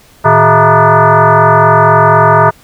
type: tone with frequency modulation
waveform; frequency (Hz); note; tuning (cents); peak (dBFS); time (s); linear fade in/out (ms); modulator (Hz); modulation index
sine; 155.56; D#3; 0; -3; 0.24-2.51; 20; 267; 4.7
effects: pink hiss -43 dBFS RMS until 2.63 s